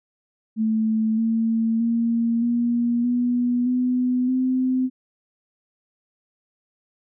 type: tone with pitch steps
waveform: sine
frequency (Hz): 220 / 225.8 / 231.7 / 237.8 / 244.1 / 250.5 / 257.1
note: A3 / A3 / A#3 / A#3 / B3 / B3 / C4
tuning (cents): 0 / +45 / -10 / +35 / -20 / +25 / -30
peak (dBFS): -18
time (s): 0.56-4.9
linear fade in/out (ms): 50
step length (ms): 620
effects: none